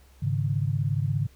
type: chord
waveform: sine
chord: Ab suspended fourth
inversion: none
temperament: equal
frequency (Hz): 103.83 / 138.59 / 155.56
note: Ab2 / Db3 / Eb3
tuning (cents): 0 / 0 / 0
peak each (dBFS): -27 / -26 / -31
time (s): 0.22-1.27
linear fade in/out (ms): 10
effects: added 66 Hz sine -53 dBFS peak until 1.35 s + pink hiss -60 dBFS RMS until 1.35 s

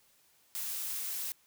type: noise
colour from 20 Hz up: blue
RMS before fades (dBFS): -37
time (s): 0.55-1.32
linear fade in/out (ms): 0
effects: white hiss -67 dBFS RMS until 1.46 s

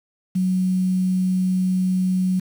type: tone with quantisation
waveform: sine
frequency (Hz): 185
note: F#3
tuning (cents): 0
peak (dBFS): -17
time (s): 0.35-2.4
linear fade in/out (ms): 10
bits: 7
effects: none

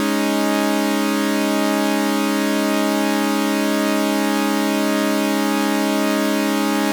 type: chord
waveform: sawtooth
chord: Ab suspended fourth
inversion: none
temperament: equal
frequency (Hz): 207.7 / 277.2 / 311.1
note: Ab3 / Db4 / Eb4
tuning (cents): 0 / 0 / 0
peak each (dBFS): -17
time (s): 0-6.92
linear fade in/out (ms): 0
effects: none

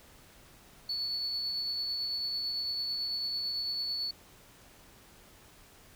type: tone with tremolo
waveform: sine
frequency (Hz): 4435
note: C#8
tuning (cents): 0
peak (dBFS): -29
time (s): 0.89-4.11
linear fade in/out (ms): 5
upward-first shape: triangle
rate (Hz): 9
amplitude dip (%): 30
effects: tanh soft clip ceiling -27 dBFS + pink hiss -57 dBFS RMS until 5.95 s

